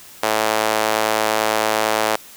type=tone with high-pass filter; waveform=sawtooth; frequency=108.9 Hz; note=A2; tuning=17 cents flat; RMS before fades=-19 dBFS; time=0.23-2.16 s; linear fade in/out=0 ms; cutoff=620 Hz; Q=1.3; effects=white hiss -42 dBFS RMS until 2.36 s